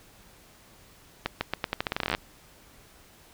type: accelerating click train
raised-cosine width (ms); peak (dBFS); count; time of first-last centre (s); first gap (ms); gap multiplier
0.3; -10; 18; 1.26-2.149; 150; 0.84
effects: pink hiss -55 dBFS RMS until 3.33 s